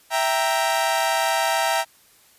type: chord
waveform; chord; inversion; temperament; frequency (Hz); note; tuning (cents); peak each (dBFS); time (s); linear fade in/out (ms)
sawtooth; E diminished; none; equal; 659.3 / 784 / 932.3; E5 / G5 / Bb5; 0 / 0 / 0; -20; 0.1-1.85; 50
effects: white hiss -55 dBFS RMS until 2.38 s + resampled to 32000 Hz

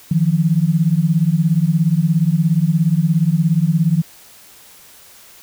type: beating tone pair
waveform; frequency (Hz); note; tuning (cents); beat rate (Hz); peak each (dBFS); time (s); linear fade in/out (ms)
sine; 155.56 / 172.56; D#3 / F3; 0 / -20; 17; -15; 0.11-4.02; 5
effects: white hiss -44 dBFS RMS until 5.42 s

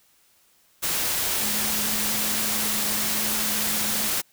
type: tone in noise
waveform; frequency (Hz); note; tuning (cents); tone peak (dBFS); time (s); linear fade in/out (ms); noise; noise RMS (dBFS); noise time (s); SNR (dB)
sine; 213; G#3; +44; -35; 1.42-4.08; 20; white; -25; 0.82-4.22; -13
effects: white hiss -61 dBFS RMS until 4.32 s

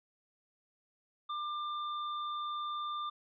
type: tone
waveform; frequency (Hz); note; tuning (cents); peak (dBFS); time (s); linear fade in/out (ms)
square; 1193; D6; +27; -36; 1.29-3.1; 10
effects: resampled to 11025 Hz

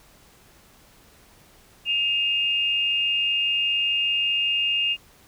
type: tone pair together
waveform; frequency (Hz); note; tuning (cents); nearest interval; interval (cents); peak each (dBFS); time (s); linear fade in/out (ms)
sine; 2536 / 2811; D#7 / F7; +32 / +11; major second; 179; -27 / -21; 1.85-4.97; 50
effects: pink hiss -54 dBFS RMS until 5.27 s

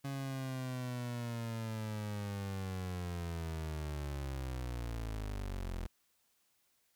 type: linear sweep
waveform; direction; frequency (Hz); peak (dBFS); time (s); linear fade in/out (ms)
30% pulse; down; 138.8 to 41.53; -35; 0.04-5.87; 10
effects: white hiss -75 dBFS RMS until 6.95 s

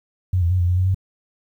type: tone with pitch steps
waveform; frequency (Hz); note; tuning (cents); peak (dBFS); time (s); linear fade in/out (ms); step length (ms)
sine; 91.8 / 85.2 / 92 / 87.7 / 90 / 92.3 / 94.6; F#2 / F2 / F#2 / F2 / F#2 / F#2 / F#2; -13 / -42 / -9 / +8 / -47 / -4 / +39; -15; 0.33-0.946; 5; 88
effects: 9-bit

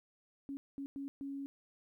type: tone bursts at uneven times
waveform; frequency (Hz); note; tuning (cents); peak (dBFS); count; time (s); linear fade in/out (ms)
sine; 277.2; C#4; 0; -39; 4; 0.49-0.57 / 0.78-0.86 / 0.96-1.08 / 1.21-1.46; 0
effects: 13-bit

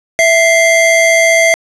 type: tone pair together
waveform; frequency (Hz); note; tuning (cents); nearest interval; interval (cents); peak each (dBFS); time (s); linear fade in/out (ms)
square; 659.3 / 2093; E5 / C7; 0 / 0; octave + minor sixth; 2000; -10; 0.19-1.54; 0
effects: resampled to 22050 Hz + 7-bit

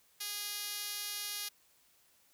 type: tone with band-pass filter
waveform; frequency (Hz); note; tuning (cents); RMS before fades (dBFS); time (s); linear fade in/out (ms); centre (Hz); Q
5% pulse; 411.4; G#4; -16; -40; 0.2-1.49; 10; 9500; 0.97
effects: white hiss -68 dBFS RMS until 2.33 s

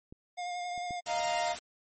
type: clicks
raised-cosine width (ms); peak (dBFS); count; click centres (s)
3; -34 / -40 / -31; 3; 0.125 / 0.778 / 0.908
type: tone with vibrato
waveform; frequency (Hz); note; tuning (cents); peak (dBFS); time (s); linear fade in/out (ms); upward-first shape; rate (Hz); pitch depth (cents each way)
square; 711; F5; +31; -35; 0.37-1.01; 20; sine; 11; 18
type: chord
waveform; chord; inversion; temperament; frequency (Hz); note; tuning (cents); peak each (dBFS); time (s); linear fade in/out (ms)
45% pulse; Eb suspended second; none; equal; 622.3 / 698.5 / 932.3; Eb5 / F5 / Bb5; 0 / 0 / 0; -36 / -31 / -35; 1.06-1.56; 50
type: noise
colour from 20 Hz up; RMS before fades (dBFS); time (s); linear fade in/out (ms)
white; -41; 1.06-1.59; 2
effects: MP3 32 kbps

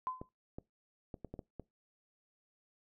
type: tone with exponential decay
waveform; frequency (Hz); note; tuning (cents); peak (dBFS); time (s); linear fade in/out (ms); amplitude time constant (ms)
sine; 1023; C6; -39; -31; 0.07-0.29; 0; 46
type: clicks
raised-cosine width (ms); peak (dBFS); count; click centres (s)
2; -30; 7; 0.215 / 0.585 / 1.142 / 1.247 / 1.34 / 1.392 / 1.597
effects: noise-tail reverb RT60 0.2 s tail -23 dB re dry

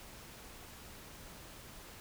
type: silence
effects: pink hiss -52 dBFS RMS until 2 s

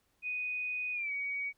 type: tone with pitch glide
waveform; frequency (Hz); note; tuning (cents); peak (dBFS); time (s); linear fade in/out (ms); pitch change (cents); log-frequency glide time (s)
sine; 2488 to 2255; D#7 to C#7; -1 to +29; -33; 0.22-1.53; 50; -170; 0.93-1.12
effects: pink hiss -75 dBFS RMS until 1.57 s

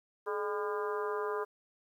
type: harmonic tone with a mistuned harmonic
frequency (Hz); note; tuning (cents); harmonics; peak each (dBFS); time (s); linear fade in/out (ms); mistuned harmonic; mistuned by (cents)
201.7; G3; +50; 2 / 3 / 4 / 5 / 6 / 7 / 8; -34 / -44 / -47 / -39 / -41 / -46 / -48; 0.26-1.45; 20; 2; +83
effects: 11-bit

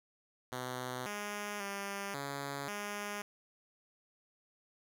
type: tone with pitch steps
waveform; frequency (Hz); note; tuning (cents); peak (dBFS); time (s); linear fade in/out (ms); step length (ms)
5% pulse; 126.4 / 206.5 / 199.1 / 140.4 / 205.6; B2 / G#3 / G3 / C#3 / G#3; +41 / -10 / +27 / +22 / -17; -27; 0.52-3.22; 2; 540
effects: none

